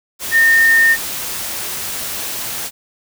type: tone in noise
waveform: sine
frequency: 1825 Hz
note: A#6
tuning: 37 cents flat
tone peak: -8 dBFS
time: 0.31-0.97 s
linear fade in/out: 50 ms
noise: white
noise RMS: -24 dBFS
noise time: 0.19-2.71 s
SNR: +13 dB
effects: none